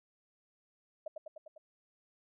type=tone with echo; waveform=sine; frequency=622.3 Hz; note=D#5; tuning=in tune; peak=-36 dBFS; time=1.06-1.08 s; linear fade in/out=5 ms; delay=100 ms; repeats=5; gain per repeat=-3 dB; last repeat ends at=1.58 s; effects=none